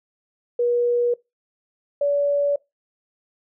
sine tone pair in turn, 481.3 / 572.4 Hz, B4 / D5, -45 / -45 cents, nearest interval minor third, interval 300 cents, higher second, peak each -17 dBFS, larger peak neither, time 0.59-1.14 / 2.01-2.56 s, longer neither, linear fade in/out 5 ms, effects noise-tail reverb RT60 0.2 s tail -22 dB re dry

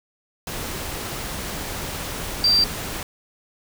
sine tone in noise, 4699 Hz, D8, in tune, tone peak -14 dBFS, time 2.44-2.64 s, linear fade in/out 2 ms, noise pink, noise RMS -30 dBFS, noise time 0.47-3.03 s, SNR +13 dB, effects none

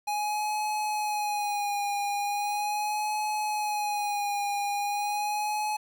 square tone with vibrato, 830.6 Hz, G#5, in tune, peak -28 dBFS, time 0.07-5.77 s, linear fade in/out 10 ms, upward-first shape sine, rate 0.39 Hz, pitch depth 38 cents each way, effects 9-bit

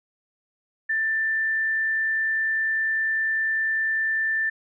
sine tone, 1775 Hz, A6, 15 cents sharp, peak -21 dBFS, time 0.89-4.5 s, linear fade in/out 10 ms, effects none

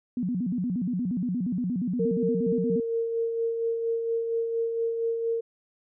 sine tone with vibrato, 211 Hz, G#3, 28 cents sharp, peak -25 dBFS, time 0.17-2.8 s, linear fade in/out 2 ms, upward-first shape square, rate 8.5 Hz, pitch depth 270 cents each way
sine tone with tremolo, 459.1 Hz, A#4, 26 cents flat, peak -23 dBFS, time 1.99-5.41 s, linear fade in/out 10 ms, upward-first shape sine, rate 4.3 Hz, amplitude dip 40%
effects none

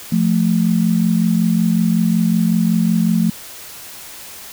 sine tone pair together, 174.61 / 220 Hz, F3 / A3, 0 / 0 cents, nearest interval major third, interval 400 cents, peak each -15 / -15 dBFS, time 0.12-3.3 s, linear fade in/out 5 ms, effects white hiss -35 dBFS RMS until 4.52 s

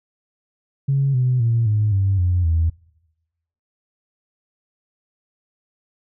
sine tone with pitch steps, 137.7 / 126.27 / 115.79 / 106.18 / 97.37 / 89.29 / 81.88 Hz, C#3 / B2 / A#2 / G#2 / G2 / F2 / E2, -11 / +39 / -11 / +39 / -11 / +39 / -11 cents, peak -14 dBFS, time 0.88-2.7 s, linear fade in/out 10 ms, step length 260 ms, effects noise-tail reverb RT60 1.0 s tail -25 dB re dry + tanh soft clip ceiling -10 dBFS

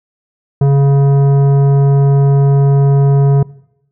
sine tone with tanh clipping, 139.4 Hz, C#3, 10 cents sharp, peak -8 dBFS, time 0.61-3.43 s, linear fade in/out 5 ms, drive 12 dB, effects noise-tail reverb RT60 0.8 s tail -21 dB re dry

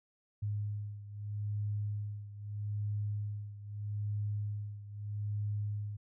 sine beating tone pair, 103.6 / 104.39 Hz, G#2 / G#2, -4 / +9 cents, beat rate 0.79 Hz, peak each -36 / -40 dBFS, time 0.42-5.97 s, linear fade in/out 10 ms, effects none

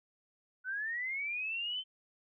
sine linear sweep, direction up, 1476 to 3097 Hz, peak -34 dBFS, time 0.64-1.84 s, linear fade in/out 50 ms, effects none

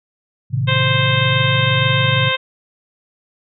sine chord, A diminished, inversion none, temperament just, 110 / 132 / 158.4 Hz, A2 / C3 / Eb3, 0 / +16 / +31 cents, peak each -20 / -18 / -24 dBFS, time 0.5-2.32 s, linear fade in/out 50 ms
harmonic tone, 523.3 Hz, C5, in tune, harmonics 1 / 2 / 3 / 4 / 5 / 6 / 7, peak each -23 / -23 / -23 / -23 / -23 / -23 / -23 dBFS, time 0.67-2.37 s, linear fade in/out 20 ms
effects none

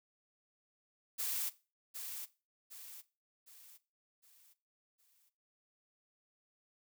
blue noise with echo, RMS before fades -37 dBFS, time 1.18-1.5 s, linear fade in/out 20 ms, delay 760 ms, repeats 5, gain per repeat -7 dB, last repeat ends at 5.3 s, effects noise-tail reverb RT60 0.3 s tail -17 dB re dry

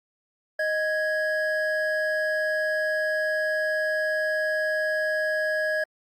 triangle tone pair together, 622.3 / 1661.3 Hz, D#5 / G#6, 0 / 0 cents, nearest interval octave + perfect fourth, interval 1700 cents, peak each -24 dBFS, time 0.59-5.84 s, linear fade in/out 5 ms, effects Opus 48 kbps

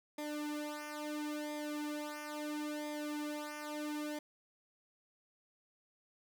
sawtooth tone with flanger, 298.7 Hz, D4, 29 cents sharp, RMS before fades -41 dBFS, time 0.18-4.19 s, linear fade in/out 5 ms, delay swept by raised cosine 0.7 to 3.1 ms, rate 0.74 Hz, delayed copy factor -0.95, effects none

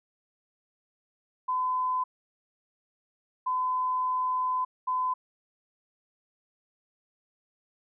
sine tone bursts at uneven times, 1015 Hz, B5, 47 cents sharp, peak -25 dBFS, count 3, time 1.48-2.04 / 3.46-4.65 / 4.87-5.14 s, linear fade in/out 10 ms, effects none

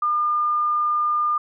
sine tone, 1207 Hz, D6, 47 cents sharp, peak -18 dBFS, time 0.02-1.38 s, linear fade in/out 5 ms, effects none

